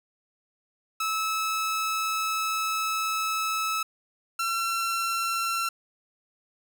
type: tone pair in turn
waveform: sawtooth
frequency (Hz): 1301 / 1354.7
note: E6 / E6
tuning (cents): -23 / +47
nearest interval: minor second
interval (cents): 70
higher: second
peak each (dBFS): -22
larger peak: neither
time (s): 1-3.83 / 4.39-5.69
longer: first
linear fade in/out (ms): 5
effects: none